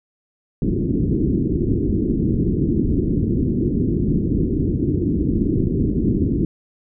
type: low-pass noise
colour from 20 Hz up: white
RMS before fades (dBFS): -19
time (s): 0.62-6.45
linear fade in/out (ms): 2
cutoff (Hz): 360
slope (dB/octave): 48
effects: none